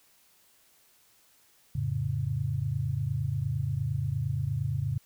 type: chord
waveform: sine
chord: F augmented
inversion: none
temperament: equal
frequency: 87.31 / 110 / 138.59 Hz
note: F2 / A2 / C#3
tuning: 0 / 0 / 0 cents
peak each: -35 / -31 / -30 dBFS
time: 1.75-4.98 s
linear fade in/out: 5 ms
effects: white hiss -63 dBFS RMS until 5.05 s